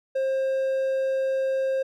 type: tone with hard clipping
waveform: triangle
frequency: 532 Hz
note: C5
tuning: 29 cents sharp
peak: -23 dBFS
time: 0.15-1.83 s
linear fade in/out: 10 ms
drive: 6 dB
effects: none